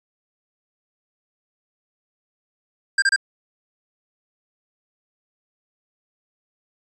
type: tone bursts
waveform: square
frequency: 1595 Hz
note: G6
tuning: 30 cents sharp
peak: -15 dBFS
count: 3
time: 2.98-3.162 s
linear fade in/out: 5 ms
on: 42 ms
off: 28 ms
effects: resampled to 22050 Hz

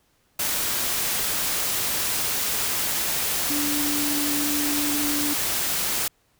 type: tone in noise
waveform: sine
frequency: 292.3 Hz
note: D4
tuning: 8 cents flat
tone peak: -26 dBFS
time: 3.5-5.34 s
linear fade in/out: 5 ms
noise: white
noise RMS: -25 dBFS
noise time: 0.39-6.08 s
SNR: -4 dB
effects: pink hiss -65 dBFS RMS until 6.39 s

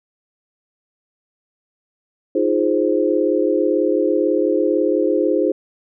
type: chord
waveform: sine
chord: F minor seventh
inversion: third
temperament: equal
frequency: 311.1 / 349.2 / 415.3 / 523.3 Hz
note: Eb4 / F4 / Ab4 / C5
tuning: 0 / 0 / 0 / 0 cents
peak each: -20 dBFS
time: 2.35-5.52 s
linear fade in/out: 5 ms
effects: none

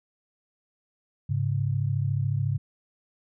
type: tone pair together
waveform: sine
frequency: 103.83 / 137.8 Hz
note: G#2 / C#3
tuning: 0 / -10 cents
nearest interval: perfect fourth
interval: 490 cents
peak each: -26 dBFS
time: 1.29-2.58 s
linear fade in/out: 10 ms
effects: none

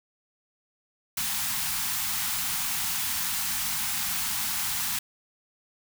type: band-stop noise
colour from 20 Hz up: white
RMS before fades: -29 dBFS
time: 1.17-4.99 s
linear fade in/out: 5 ms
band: 260 to 740 Hz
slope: 96 dB/octave
effects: none

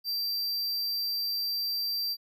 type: tone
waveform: square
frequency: 4699 Hz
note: D8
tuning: in tune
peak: -29 dBFS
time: 0.04-2.17 s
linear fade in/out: 50 ms
effects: none

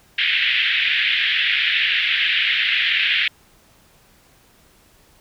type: band-pass noise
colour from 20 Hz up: white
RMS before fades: -19 dBFS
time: 0.18-3.28 s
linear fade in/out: 5 ms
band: 1700 to 3400 Hz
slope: 48 dB/octave
effects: pink hiss -54 dBFS RMS until 5.2 s

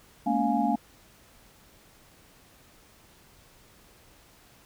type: tone cluster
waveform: sine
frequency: 216.4 / 237 / 282.1 / 703 / 832 Hz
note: A3 / A#3 / C#4 / F5 / G#5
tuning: -29 / +29 / +30 / +11 / +3 cents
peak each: -29 dBFS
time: 0.26-0.76 s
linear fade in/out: 10 ms
effects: pink hiss -57 dBFS RMS until 4.65 s

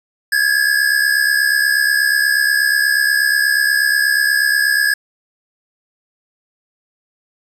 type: tone pair together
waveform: square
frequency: 1640 / 1708.3 Hz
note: G#6 / G#6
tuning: -22 / +48 cents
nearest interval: minor second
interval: 70 cents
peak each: -16 dBFS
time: 0.32-4.94 s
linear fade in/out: 5 ms
effects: resampled to 32000 Hz + 8-bit

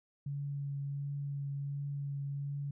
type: tone with vibrato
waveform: sine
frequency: 141.2 Hz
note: C#3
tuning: 32 cents sharp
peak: -35 dBFS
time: 0.26-2.71 s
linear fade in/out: 5 ms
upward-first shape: triangle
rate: 1.4 Hz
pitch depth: 14 cents each way
effects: none

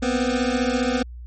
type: beating tone pair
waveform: 25% pulse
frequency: 242.1 / 257.1 Hz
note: B3 / C4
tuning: -34 / -30 cents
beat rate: 15 Hz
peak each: -19 dBFS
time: 0.02-1.03 s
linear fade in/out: 10 ms
effects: added 60 Hz sine -34 dBFS peak until 1.26 s + MP3 32 kbps

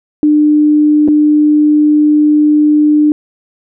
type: tone with dropouts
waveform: sine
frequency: 300 Hz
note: D4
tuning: 37 cents sharp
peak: -5 dBFS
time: 0.23-3.12 s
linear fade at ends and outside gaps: 1 ms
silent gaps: 1.078-1.084 s
effects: none

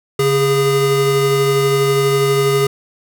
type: tone pair together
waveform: square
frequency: 140.65 / 409.7 Hz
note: C#3 / G#4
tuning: +26 / -24 cents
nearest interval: octave + perfect fifth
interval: 1850 cents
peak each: -19 / -14 dBFS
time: 0.19-2.67 s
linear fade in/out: 5 ms
effects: none

